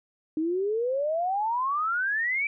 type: exponential sweep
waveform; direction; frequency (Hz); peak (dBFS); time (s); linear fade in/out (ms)
sine; up; 305.6 to 2349; -24; 0.37-2.47; 2
effects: none